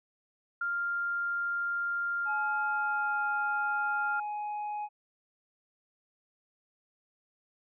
sine tone, 1396.9 Hz, F6, in tune, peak -29 dBFS, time 0.61-4.2 s, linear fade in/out 5 ms
triangle tone with pitch glide, 848 to 836.8 Hz, G#5 to G#5, +36 to +13 cents, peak -31 dBFS, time 2.25-4.89 s, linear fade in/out 50 ms, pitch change -23 cents, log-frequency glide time 2.66-3.25 s
effects resampled to 8000 Hz

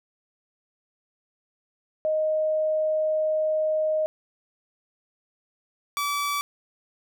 sine / sawtooth tone pair in turn, 622.3 / 1151.9 Hz, D#5 / D6, 0 / -34 cents, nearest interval major seventh, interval 1066 cents, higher second, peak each -21 dBFS, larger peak neither, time 2.05-4.06 / 5.97-6.41 s, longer first, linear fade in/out 0 ms, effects none

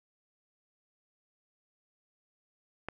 click, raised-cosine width 0.5 ms, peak -21 dBFS, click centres 2.886 s, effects 10-bit

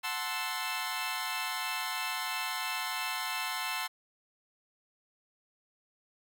15% pulse chord, F# half-diminished seventh, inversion none, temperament equal, 740 / 880 / 1046.5 / 1318.5 Hz, F#5 / A5 / C6 / E6, 0 / 0 / 0 / 0 cents, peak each -34 / -32 / -30 / -33 dBFS, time 0.03-3.88 s, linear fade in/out 20 ms, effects none

